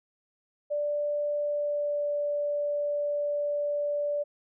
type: tone with pitch glide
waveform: sine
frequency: 587 to 583.3 Hz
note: D5 to D5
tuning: -1 to -12 cents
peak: -26 dBFS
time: 0.7-4.24 s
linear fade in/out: 20 ms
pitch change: -11 cents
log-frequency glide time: 1.36-2.09 s
effects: none